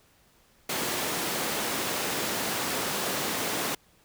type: high-pass noise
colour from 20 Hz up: pink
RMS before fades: -30 dBFS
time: 0.69-3.75 s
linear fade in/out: 5 ms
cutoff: 230 Hz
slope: 12 dB/octave
effects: pink hiss -62 dBFS RMS until 4.04 s